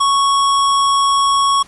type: tone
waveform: square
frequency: 1108.7 Hz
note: C#6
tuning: in tune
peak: -12 dBFS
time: 0-1.63 s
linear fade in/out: 10 ms
effects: pink hiss -44 dBFS RMS until 1.67 s + resampled to 24000 Hz